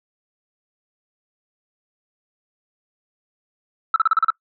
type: tone bursts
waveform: sine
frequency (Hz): 1316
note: E6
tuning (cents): -3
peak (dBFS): -11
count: 7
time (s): 3.94-4.303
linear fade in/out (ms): 2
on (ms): 21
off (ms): 36
effects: noise-tail reverb RT60 0.1 s tail -22 dB re dry + tanh soft clip ceiling -8 dBFS